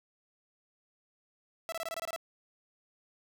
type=tone bursts; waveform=sawtooth; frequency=660 Hz; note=E5; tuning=2 cents sharp; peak=-31 dBFS; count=9; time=1.69-2.162 s; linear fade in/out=0 ms; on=32 ms; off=23 ms; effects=11-bit